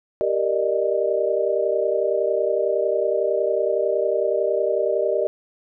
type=chord; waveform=sine; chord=Eb major seventh; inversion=first; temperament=equal with one note detuned; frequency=392 / 466.2 / 591.4 / 622.3 Hz; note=G4 / Bb4 / D5 / Eb5; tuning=0 / 0 / +12 / 0 cents; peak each=-24 dBFS; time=0.21-5.27 s; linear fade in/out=0 ms; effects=none